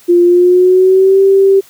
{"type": "tone with pitch glide", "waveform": "sine", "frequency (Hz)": [349.2, 389.7], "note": ["F4", "G4"], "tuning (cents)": [0, -10], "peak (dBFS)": -4, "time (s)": [0.08, 1.61], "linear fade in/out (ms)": 20, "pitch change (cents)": 190, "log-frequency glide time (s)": [0.24, 1.21], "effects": ["white hiss -43 dBFS RMS until 1.69 s", "high-pass 80 Hz 12 dB/octave"]}